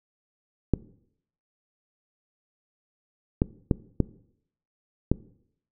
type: clicks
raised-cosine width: 3 ms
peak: -7 dBFS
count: 5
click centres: 0.737 / 3.419 / 3.712 / 4.003 / 5.116 s
effects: noise-tail reverb RT60 0.7 s tail -20 dB re dry